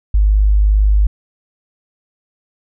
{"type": "tone", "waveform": "sine", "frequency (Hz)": 51.2, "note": "G#1", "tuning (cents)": -24, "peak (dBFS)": -8, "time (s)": [0.14, 1.07], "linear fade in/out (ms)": 5, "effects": []}